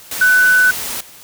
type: tone in noise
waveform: sine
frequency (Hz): 1498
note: F#6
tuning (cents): +21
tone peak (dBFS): -8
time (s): 0.21-0.71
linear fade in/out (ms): 5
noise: white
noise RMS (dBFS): -24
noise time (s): 0.11-1.01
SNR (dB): +13
effects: white hiss -40 dBFS RMS until 1.23 s